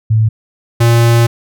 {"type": "tone pair in turn", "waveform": ["sine", "square"], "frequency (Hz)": [110, 117.16], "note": ["A2", "A#2"], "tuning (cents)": [0, 9], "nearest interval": "minor second", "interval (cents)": 109, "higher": "second", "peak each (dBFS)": -7, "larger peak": "neither", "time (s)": [[0.1, 0.29], [0.8, 1.27]], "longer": "second", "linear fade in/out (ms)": 10, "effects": []}